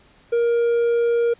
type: tone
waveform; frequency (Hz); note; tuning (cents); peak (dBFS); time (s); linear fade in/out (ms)
triangle; 470.2; A#4; +15; -14; 0.32-1.34; 10
effects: pink hiss -54 dBFS RMS until 1.39 s + resampled to 8000 Hz